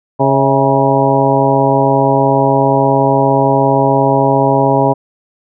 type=harmonic tone with a mistuned harmonic; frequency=137.1 Hz; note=C#3; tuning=19 cents flat; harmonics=1 / 2 / 3 / 4 / 5 / 6 / 7; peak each=-16 / -16 / -16 / -16 / -16 / -16 / -16 dBFS; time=0.19-4.94 s; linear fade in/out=20 ms; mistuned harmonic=5; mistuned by=-68 cents; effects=none